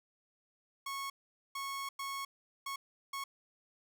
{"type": "tone bursts at uneven times", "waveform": "sawtooth", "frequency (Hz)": 1100, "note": "C#6", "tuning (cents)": -14, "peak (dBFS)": -34, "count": 5, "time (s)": [[0.86, 1.1], [1.55, 1.89], [1.99, 2.25], [2.66, 2.76], [3.13, 3.24]], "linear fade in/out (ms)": 5, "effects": []}